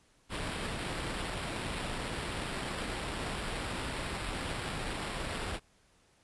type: noise with sample-and-hold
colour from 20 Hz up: pink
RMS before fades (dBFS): -37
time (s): 0.29-5.6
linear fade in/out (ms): 50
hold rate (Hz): 6300
effects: pink hiss -67 dBFS RMS until 6.23 s + resampled to 24000 Hz